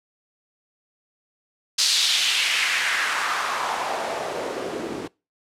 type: noise with band-pass filter sweep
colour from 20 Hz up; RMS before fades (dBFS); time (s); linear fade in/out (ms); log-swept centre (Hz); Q
white; -24; 1.78-5.08; 10; 4700 to 280; 2.2
effects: noise-tail reverb RT60 0.3 s tail -25 dB re dry + low-pass 11000 Hz 12 dB/octave